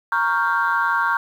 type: chord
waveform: sine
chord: G half-diminished seventh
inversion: first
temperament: equal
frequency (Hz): 932.3 / 1108.7 / 1396.9 / 1568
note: Bb5 / Db6 / F6 / G6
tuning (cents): 0 / 0 / 0 / 0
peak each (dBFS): -22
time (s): 0.12-1.17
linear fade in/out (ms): 2
effects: tanh soft clip ceiling -9 dBFS + 8-bit